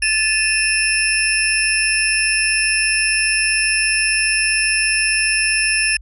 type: tone cluster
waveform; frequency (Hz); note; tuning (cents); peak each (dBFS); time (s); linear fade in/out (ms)
sine; 1746 / 2512 / 2697 / 5330 / 10240; A6 / D#7 / E7 / E8 / D#9; -14 / +16 / +39 / +18 / +49; -21; 0.02-5.97; 5
effects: added 50 Hz sine -36 dBFS peak until 6.01 s